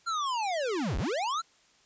square linear two-way sweep, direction down then up, 1396.9 to 30.87 to 1396.9 Hz, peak -29 dBFS, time 0.06-1.42 s, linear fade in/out 20 ms, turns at 0.98 s, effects white hiss -63 dBFS RMS until 1.85 s + resampled to 16000 Hz

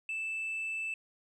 sine tone, 2639 Hz, E7, 1 cent sharp, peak -31 dBFS, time 0.09-0.94 s, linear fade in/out 2 ms, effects tanh soft clip ceiling -32 dBFS

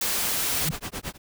white noise, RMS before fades -26 dBFS, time 0.01-0.69 s, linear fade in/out 5 ms
pink noise with tremolo, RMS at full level -31 dBFS, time 0.5-1.18 s, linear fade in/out 50 ms, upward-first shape sine, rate 9.1 Hz, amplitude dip 100%
sine tone with exponential growth, 155.56 Hz, D#3, in tune, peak -21 dBFS, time 0.53-0.71 s, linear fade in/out 5 ms, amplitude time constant 37 ms
effects none

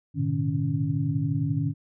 sine tone cluster, 105.5 / 120.1 / 131.8 / 151.4 / 278.9 Hz, G#2 / B2 / C3 / D#3 / C#4, +28 / -48 / +13 / -47 / +11 cents, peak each -31 / -30 / -34 / -26 / -31 dBFS, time 0.14-1.74 s, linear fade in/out 50 ms, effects none

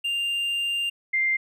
triangle / sine tone pair in turn, 2794 / 2097 Hz, F7 / C7, 0 / +3 cents, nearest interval perfect fourth, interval 497 cents, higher first, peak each -22 / -20 dBFS, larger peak second, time 0.04-0.9 / 1.13-1.37 s, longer first, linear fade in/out 10 ms, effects none

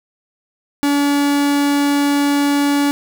45% pulse tone, 285.8 Hz, D4, 47 cents flat, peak -13 dBFS, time 0.83-2.91 s, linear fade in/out 0 ms, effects none

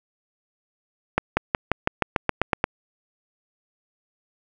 accelerating click train, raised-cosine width 0.5 ms, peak -3 dBFS, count 11, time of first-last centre 1.18-2.641 s, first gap 190 ms, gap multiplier 0.94, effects none

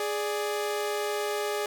sawtooth tone pair together, 415.9 / 588.2 Hz, G#4 / D5, +2 / +3 cents, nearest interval tritone, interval 601 cents, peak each -25 / -30 dBFS, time 0-1.66 s, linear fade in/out 2 ms, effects none

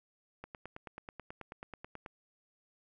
click train, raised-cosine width 0.5 ms, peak -29 dBFS, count 16, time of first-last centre 0.44-2.062 s, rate 9.25 Hz, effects none

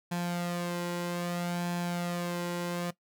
sawtooth tone with flanger, 174.5 Hz, F3, 1 cent flat, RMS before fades -33 dBFS, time 0.11-2.91 s, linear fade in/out 10 ms, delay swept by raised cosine 1.2 to 2.06 ms, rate 0.62 Hz, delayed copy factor +0.55, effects noise-tail reverb RT60 0.1 s tail -18 dB re dry

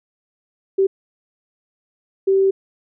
sine tone bursts at uneven times, 387.1 Hz, G4, 22 cents flat, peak -12 dBFS, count 2, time 0.78-0.87 / 2.27-2.51 s, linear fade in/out 10 ms, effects none

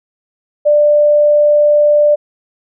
sine tone, 592 Hz, D5, 14 cents sharp, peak -6 dBFS, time 0.65-2.16 s, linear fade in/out 20 ms, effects none

